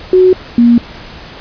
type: tone pair in turn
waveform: sine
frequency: 369.6 / 236.8 Hz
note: F#4 / A#3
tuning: -2 / +27 cents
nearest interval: minor sixth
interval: 771 cents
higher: first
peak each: -3 dBFS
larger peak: neither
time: 0.13-0.33 / 0.58-0.78 s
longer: neither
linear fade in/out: 2 ms
effects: pink hiss -31 dBFS RMS until 1.4 s + resampled to 11025 Hz